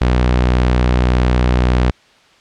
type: tone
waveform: sawtooth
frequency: 61.74 Hz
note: B1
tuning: in tune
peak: -7 dBFS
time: 0.01-1.91 s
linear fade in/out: 5 ms
effects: white hiss -49 dBFS RMS until 2.4 s + low-pass 4000 Hz 12 dB/octave